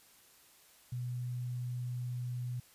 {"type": "tone", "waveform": "sine", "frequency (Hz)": 123.47, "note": "B2", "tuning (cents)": 0, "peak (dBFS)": -35, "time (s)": [0.92, 2.6], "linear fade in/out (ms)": 5, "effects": ["white hiss -62 dBFS RMS until 2.74 s", "resampled to 32000 Hz"]}